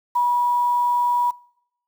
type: tone with quantisation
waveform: sine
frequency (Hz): 970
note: B5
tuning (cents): -31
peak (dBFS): -16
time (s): 0.15-1.31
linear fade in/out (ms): 10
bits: 7
effects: noise-tail reverb RT60 0.7 s tail -24 dB re dry